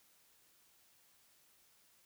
silence, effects white hiss -69 dBFS RMS until 2.05 s

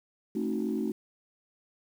sine chord, A diminished seventh, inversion none, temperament equal with one note detuned, 220 / 267.4 / 311.1 / 370 Hz, A3 / C4 / Eb4 / Gb4, 0 / +38 / 0 / 0 cents, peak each -31 / -34 / -33 / -34 dBFS, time 0.35-0.92 s, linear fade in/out 5 ms, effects tanh soft clip ceiling -20 dBFS + 9-bit

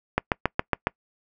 click train, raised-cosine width 0.5 ms, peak -5 dBFS, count 6, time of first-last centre 0.18-0.871 s, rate 7.24 Hz, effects noise-tail reverb RT60 0.1 s tail -26 dB re dry

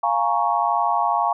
sine chord, Bb minor seventh, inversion second, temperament equal, 698.5 / 830.6 / 932.3 / 1108.7 Hz, F5 / Ab5 / Bb5 / Db6, 0 / 0 / 0 / 0 cents, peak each -23 dBFS, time 0.03-1.33 s, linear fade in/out 5 ms, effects none

